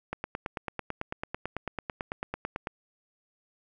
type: click train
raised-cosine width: 0.5 ms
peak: -17 dBFS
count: 24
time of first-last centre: 0.13-2.671 s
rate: 9.05 Hz
effects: none